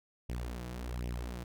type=tone with flanger; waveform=sawtooth; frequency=60.5 Hz; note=B1; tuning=35 cents flat; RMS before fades=-39 dBFS; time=0.29-1.44 s; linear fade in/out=5 ms; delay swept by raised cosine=0.34 to 6.14 ms; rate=1.3 Hz; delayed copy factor=+0.75; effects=none